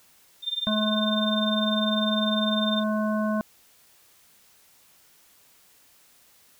sine tone with tremolo, 3600 Hz, A7, 39 cents sharp, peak -22 dBFS, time 0.42-2.84 s, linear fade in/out 50 ms, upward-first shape triangle, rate 20 Hz, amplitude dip 100%
harmonic tone, 214.1 Hz, A3, 47 cents flat, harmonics 1 / 3 / 5 / 7, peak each -24 / -29 / -33 / -36 dBFS, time 0.67-3.41 s, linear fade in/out 0 ms
effects white hiss -58 dBFS RMS until 6.59 s

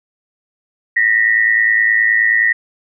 sine tone pair together, 1843.4 / 1953 Hz, A#6 / B6, -20 / -20 cents, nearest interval minor second, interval 100 cents, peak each -13 dBFS, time 0.96-2.53 s, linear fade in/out 10 ms, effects none

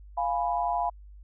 sine chord, F diminished, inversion none, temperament equal, 698.5 / 830.6 / 987.8 Hz, F5 / Ab5 / Cb6, 0 / 0 / 0 cents, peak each -28 / -30 / -30 dBFS, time 0.17-0.9 s, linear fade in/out 10 ms, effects added 50 Hz sine -45 dBFS peak until 1.23 s

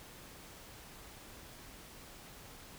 silence, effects pink hiss -53 dBFS RMS until 2.78 s

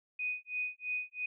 sine tone with tremolo, 2489 Hz, D#7, in tune, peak -31 dBFS, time 0.19-1.26 s, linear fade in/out 5 ms, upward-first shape sine, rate 3 Hz, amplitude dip 100%, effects none

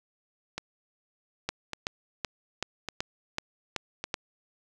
two click trains, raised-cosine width 0.2 ms, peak -16 / -12 dBFS, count 4 / 8, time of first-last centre 0.58-4.04 / 1.49-4.142 s, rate 0.867 / 2.64 Hz, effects none

